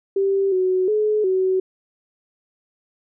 sine tone with pitch steps, 391.4 / 371.2 / 425.7 / 375.5 Hz, G4 / F#4 / G#4 / F#4, -3 / +6 / +43 / +26 cents, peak -16 dBFS, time 0.16-1.6 s, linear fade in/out 5 ms, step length 360 ms, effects none

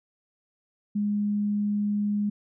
sine tone, 206.5 Hz, G#3, 10 cents flat, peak -23 dBFS, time 0.95-2.3 s, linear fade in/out 10 ms, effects none

